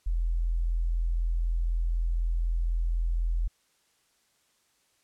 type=tone; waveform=sine; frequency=42 Hz; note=E1; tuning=33 cents sharp; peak=-24 dBFS; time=0.06-3.48 s; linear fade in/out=10 ms; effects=white hiss -69 dBFS RMS until 5.03 s + low-pass 10000 Hz 12 dB/octave